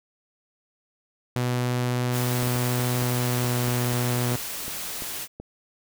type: tone with pitch glide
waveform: sawtooth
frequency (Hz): 123.47 to 122.4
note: B2 to B2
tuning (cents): 0 to -15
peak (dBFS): -19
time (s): 1.36-4.36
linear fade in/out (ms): 0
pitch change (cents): -15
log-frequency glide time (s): 3.21-3.53
type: noise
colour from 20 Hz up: white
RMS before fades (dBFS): -33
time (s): 2.11-5.28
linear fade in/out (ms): 50
type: clicks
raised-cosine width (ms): 2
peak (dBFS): -23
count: 12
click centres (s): 2.428 / 2.472 / 2.558 / 2.795 / 3.022 / 3.443 / 3.682 / 3.929 / 4.32 / 4.681 / 5.022 / 5.4
effects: none